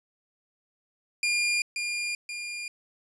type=tone with echo; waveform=sawtooth; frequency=2411 Hz; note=D7; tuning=45 cents sharp; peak=-20 dBFS; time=1.23-1.62 s; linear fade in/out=2 ms; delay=530 ms; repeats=2; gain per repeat=-5 dB; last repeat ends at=2.68 s; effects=resampled to 22050 Hz